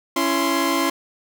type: tone cluster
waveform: sawtooth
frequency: 278.1 / 334.4 / 1045 Hz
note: C#4 / E4 / C6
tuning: +6 / +25 / -2 cents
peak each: -19 dBFS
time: 0.16-0.9 s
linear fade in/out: 5 ms
effects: none